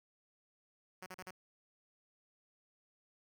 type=tone bursts; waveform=5% pulse; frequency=185 Hz; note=F#3; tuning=in tune; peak=-35 dBFS; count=4; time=1.02-1.309 s; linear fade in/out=5 ms; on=43 ms; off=39 ms; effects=none